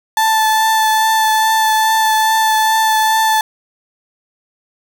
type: tone with vibrato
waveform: 35% pulse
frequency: 878 Hz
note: A5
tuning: 4 cents flat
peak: -9 dBFS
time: 0.17-3.41 s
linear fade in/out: 2 ms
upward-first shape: triangle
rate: 2.4 Hz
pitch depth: 16 cents each way
effects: none